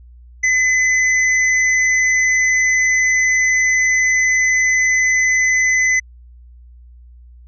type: tone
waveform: square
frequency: 2023 Hz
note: B6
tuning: 41 cents sharp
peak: -13 dBFS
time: 0.43-6 s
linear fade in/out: 10 ms
effects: added 60 Hz sine -39 dBFS peak until 7.47 s + resampled to 16000 Hz